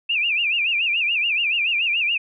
sine tone with vibrato, 2588 Hz, E7, 32 cents flat, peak -18 dBFS, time 0.09-2.18 s, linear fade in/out 10 ms, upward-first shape sine, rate 7 Hz, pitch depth 170 cents each way, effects none

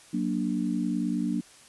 sine chord, Gb augmented, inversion none, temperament equal with one note detuned, 185 / 235.2 / 293.7 Hz, Gb3 / Bb3 / D4, 0 / +16 / 0 cents, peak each -30 / -29 / -30 dBFS, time 0.13-1.41 s, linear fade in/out 10 ms, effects white hiss -53 dBFS RMS until 1.68 s + resampled to 24000 Hz

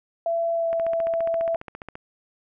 sine tone with pitch glide, 671 to 664.4 Hz, E5 to E5, +31 to +13 cents, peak -21 dBFS, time 0.26-1.56 s, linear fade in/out 2 ms, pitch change -18 cents, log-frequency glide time 0.54-0.67 s
click train, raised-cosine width 0.5 ms, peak -21 dBFS, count 19, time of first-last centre 0.73-1.954 s, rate 14.7 Hz
effects none

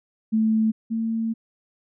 sine tone pair in turn, 220 / 225.4 Hz, A3 / A3, 0 / +42 cents, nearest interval unison, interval 42 cents, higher second, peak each -17 / -22 dBFS, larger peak first, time 0.32-0.72 / 0.9-1.34 s, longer second, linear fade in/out 20 ms, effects none

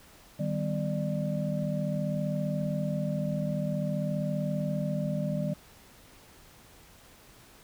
sine tone cluster, 153.9 / 194.4 / 249.2 / 594 Hz, D#3 / G3 / B3 / D5, -19 / -14 / +16 / +20 cents, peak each -31 / -32 / -38 / -35 dBFS, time 0.39-5.54 s, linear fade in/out 10 ms, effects pink hiss -55 dBFS RMS until 7.63 s

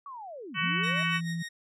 sine linear two-way sweep, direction down then up, 1156 to 142.1 to 655 Hz, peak -39 dBFS, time 0.06-1.03 s, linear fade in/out 2 ms, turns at 0.58 s
harmonic tone, 375.3 Hz, F#4, 25 cents sharp, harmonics 3 / 4 / 5 / 6 / 7 / 8, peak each -34 / -34 / -34 / -34 / -34 / -34 dBFS, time 0.54-1.21 s, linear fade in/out 50 ms
sine tone with pitch glide, 172.6 to 167.3 Hz, F3 to E3, -20 to +26 cents, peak -30 dBFS, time 0.61-1.43 s, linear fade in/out 10 ms, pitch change -54 cents, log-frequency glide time 0.88-1.01 s
sawtooth tone with tremolo, 1864.7 Hz, A#6, in tune, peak -32 dBFS, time 0.83-1.49 s, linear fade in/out 10 ms, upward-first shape sine, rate 6.9 Hz, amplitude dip 75%
effects low-pass 9000 Hz 12 dB/octave

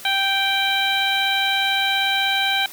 harmonic tone, 783 Hz, G5, 2 cents flat, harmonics 1 / 2 / 3 / 4 / 5, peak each -24 / -24 / -24 / -24 / -24 dBFS, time 0.05-2.66 s, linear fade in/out 2 ms, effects white hiss -39 dBFS RMS until 2.72 s

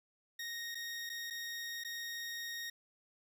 20% pulse tone with dropouts, 1864.7 Hz, A#6, in tune, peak -35 dBFS, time 0.39-2.7 s, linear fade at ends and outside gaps 5 ms, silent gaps 0.747-0.752 / 1.094-1.098 / 1.302-1.306 / 1.838-1.847 s, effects none

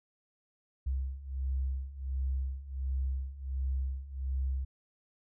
sine beating tone pair, 65.41 / 66.81 Hz, C2 / C2, 0 / +37 cents, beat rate 1.4 Hz, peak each -36 / -33 dBFS, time 0.86-4.65 s, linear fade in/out 10 ms, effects none

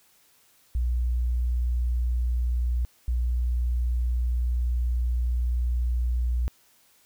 sine tone pair in turn, 60.5 / 60.5 Hz, B1 / B1, -35 / -35 cents, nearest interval unison, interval 0 cents, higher neither, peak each -22 dBFS, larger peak neither, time 0.75-2.85 / 3.08-6.48 s, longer second, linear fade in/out 0 ms, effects white hiss -61 dBFS RMS until 7.05 s

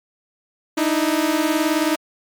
sawtooth beating tone pair, 302.6 / 321.6 Hz, D#4 / E4, -48 / -43 cents, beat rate 19 Hz, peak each -16 dBFS, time 0.77-1.96 s, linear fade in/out 10 ms, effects MP3 96 kbps

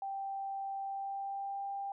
sine tone with pitch glide, 784 to 793.6 Hz, G5 to G5, 0 to +21 cents, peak -36 dBFS, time 0.02-1.92 s, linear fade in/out 2 ms, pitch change +21 cents, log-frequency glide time 0.82-1.65 s, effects none

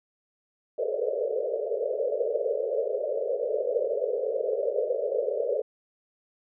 pink band-pass noise, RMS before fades -28 dBFS, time 0.78-5.62 s, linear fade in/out 5 ms, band 420 to 610 Hz, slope 96 dB/octave, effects none

